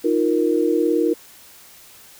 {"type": "chord", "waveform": "sine", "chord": "Eb suspended second", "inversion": "none", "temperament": "just", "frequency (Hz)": [311.1, 350, 466.7], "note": ["Eb4", "F4", "Bb4"], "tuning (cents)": [0, 4, 2], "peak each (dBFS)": -20, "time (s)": [0.04, 1.14], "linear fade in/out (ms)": 10, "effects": ["white hiss -46 dBFS RMS until 2.19 s"]}